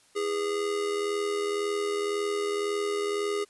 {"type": "tone with amplitude modulation", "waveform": "square", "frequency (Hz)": 410, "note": "G#4", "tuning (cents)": -22, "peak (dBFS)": -25, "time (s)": [0.15, 3.45], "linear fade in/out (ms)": 20, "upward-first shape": "sine", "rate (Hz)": 81.9, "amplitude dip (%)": 55, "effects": ["white hiss -61 dBFS RMS until 3.49 s", "resampled to 24000 Hz"]}